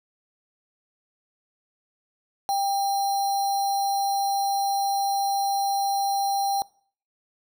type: tone with sample-and-hold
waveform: sine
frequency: 793 Hz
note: G5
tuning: 20 cents sharp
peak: -21 dBFS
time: 2.49-6.62 s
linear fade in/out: 0 ms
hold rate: 4900 Hz
effects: noise-tail reverb RT60 0.5 s tail -23 dB re dry